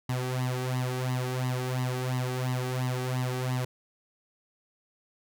sawtooth tone with flanger, 127.1 Hz, C3, 50 cents flat, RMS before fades -30 dBFS, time 0.09-3.65 s, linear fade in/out 5 ms, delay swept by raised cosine 1 to 2.6 ms, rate 2.9 Hz, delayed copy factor +0.8, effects none

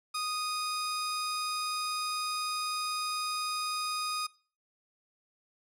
sawtooth tone pair together, 1241 / 2482 Hz, D#6 / D#7, -5 / -5 cents, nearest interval octave, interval 1200 cents, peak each -29 / -30 dBFS, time 0.14-4.27 s, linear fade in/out 10 ms, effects noise-tail reverb RT60 0.4 s tail -22 dB re dry + low-pass 12000 Hz 12 dB/octave

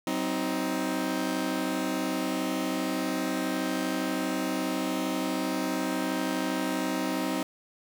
sawtooth chord, C diminished, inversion second, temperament just, 188.37 / 261.6 / 314 Hz, Gb3 / C4 / Eb4, +31 / 0 / +16 cents, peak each -31 / -27 / -27 dBFS, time 0.07-7.43 s, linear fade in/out 2 ms, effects 10-bit

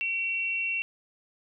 sine tone pair together, 2286 / 2719 Hz, D7 / F7, -47 / -47 cents, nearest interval minor third, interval 300 cents, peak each -36 / -27 dBFS, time 0.01-0.82 s, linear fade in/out 0 ms, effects none

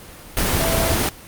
sine tone in noise, 659.3 Hz, E5, in tune, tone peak -23 dBFS, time 0.6-0.94 s, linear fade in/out 0 ms, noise pink, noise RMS -19 dBFS, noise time 0.37-1.09 s, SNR -7 dB, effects pink hiss -40 dBFS RMS until 1.27 s + Opus 24 kbps

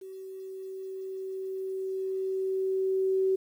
sine tone with level ramp, 380.8 Hz, F#4, 50 cents sharp, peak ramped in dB -40 to -22 dBFS, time 0.01-3.36 s, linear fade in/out 10 ms, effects 10-bit

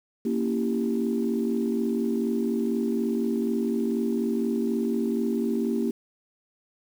sine chord, A# diminished seventh, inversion none, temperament equal, 233.1 / 277.2 / 329.6 / 392 Hz, A#3 / C#4 / E4 / G4, 0 / 0 / 0 / 0 cents, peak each -25 / -31 / -31 / -29 dBFS, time 0.25-5.91 s, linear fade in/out 5 ms, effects tanh soft clip ceiling -14 dBFS + 8-bit

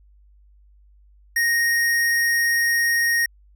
square tone, 1864.7 Hz, A#6, in tune, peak -18 dBFS, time 1.36-3.26 s, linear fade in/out 5 ms, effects added 50 Hz sine -50 dBFS peak until 3.55 s

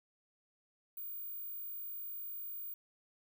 sine tone, 15350 Hz, A#9, 50 cents sharp, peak -39 dBFS, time 0.97-2.74 s, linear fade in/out 5 ms, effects tanh soft clip ceiling -38 dBFS + 13-bit

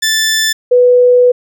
15% pulse / sine tone pair in turn, 1760 / 493.9 Hz, A6 / B4, 0 / 0 cents, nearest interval octave + minor seventh, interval 2200 cents, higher first, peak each -4 dBFS, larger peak neither, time 0.02-0.53 / 0.71-1.32 s, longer second, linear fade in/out 10 ms, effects none

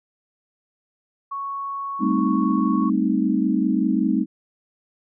sine tone, 1108.7 Hz, C#6, in tune, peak -26 dBFS, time 1.31-2.9 s, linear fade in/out 10 ms
sine chord, A half-diminished seventh, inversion third, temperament equal with one note detuned, 196 / 221.1 / 261.6 / 311.1 Hz, G3 / A3 / C4 / Eb4, 0 / +9 / 0 / 0 cents, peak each -23 dBFS, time 1.99-4.26 s, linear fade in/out 50 ms
effects none

